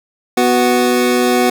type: tone pair together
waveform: 25% pulse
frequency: 246.9 / 369.9 Hz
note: B3 / F#4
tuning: 0 / 0 cents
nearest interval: perfect fifth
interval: 700 cents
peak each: -10 dBFS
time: 0.37-1.5 s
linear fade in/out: 5 ms
effects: none

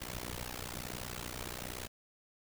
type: noise with amplitude modulation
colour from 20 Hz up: pink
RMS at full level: -38 dBFS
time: 0-1.88 s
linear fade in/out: 20 ms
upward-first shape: sine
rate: 61.2 Hz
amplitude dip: 100%
effects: none

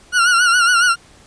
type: tone with vibrato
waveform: 40% pulse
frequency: 1421 Hz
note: F6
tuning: 30 cents sharp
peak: -10 dBFS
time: 0.12-0.96 s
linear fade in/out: 50 ms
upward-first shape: sine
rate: 7.2 Hz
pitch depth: 75 cents each way
effects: pink hiss -47 dBFS RMS until 1.26 s + resampled to 22050 Hz

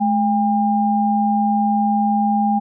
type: tone pair together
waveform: sine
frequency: 213.6 / 804 Hz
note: G#3 / G5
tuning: +49 / +44 cents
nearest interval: octave + major seventh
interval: 2295 cents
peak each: -17 / -17 dBFS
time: 0-2.6 s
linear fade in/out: 20 ms
effects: none

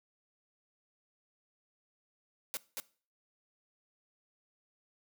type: noise with echo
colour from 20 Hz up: white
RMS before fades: -37 dBFS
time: 2.54-2.57 s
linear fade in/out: 0 ms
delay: 230 ms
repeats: 1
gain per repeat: -2 dB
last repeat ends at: 2.8 s
effects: noise-tail reverb RT60 0.4 s tail -20 dB re dry + high-pass 150 Hz 12 dB/octave

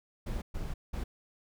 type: noise bursts at uneven times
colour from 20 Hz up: brown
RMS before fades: -35 dBFS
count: 3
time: 0.26-0.42 / 0.54-0.74 / 0.93-1.04 s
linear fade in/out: 10 ms
effects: none

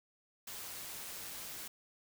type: noise with amplitude modulation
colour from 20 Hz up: white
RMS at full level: -44 dBFS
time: 0.47-1.68 s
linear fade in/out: 5 ms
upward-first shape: sine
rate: 187 Hz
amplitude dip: 30%
effects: none

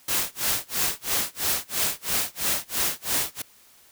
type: noise with tremolo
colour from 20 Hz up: white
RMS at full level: -23 dBFS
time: 0.08-3.42 s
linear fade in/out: 5 ms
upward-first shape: sine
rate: 3 Hz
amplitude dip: 100%
effects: white hiss -55 dBFS RMS until 3.91 s

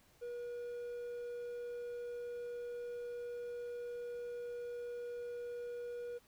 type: tone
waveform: triangle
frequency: 481.3 Hz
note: B4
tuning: 45 cents flat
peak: -39 dBFS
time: 0.21-6.19 s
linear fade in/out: 20 ms
effects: pink hiss -68 dBFS RMS until 6.27 s

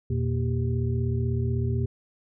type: tone cluster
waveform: sine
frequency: 84.4 / 120.5 / 234.2 / 392.3 Hz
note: E2 / B2 / A#3 / G4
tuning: +41 / -42 / +8 / +1 cents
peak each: -28 / -25 / -34 / -34 dBFS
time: 0.1-1.86 s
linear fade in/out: 5 ms
effects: none

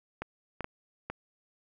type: clicks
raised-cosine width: 0.5 ms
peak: -20 dBFS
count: 4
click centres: 0.22 / 0.607 / 0.644 / 1.1 s
effects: none

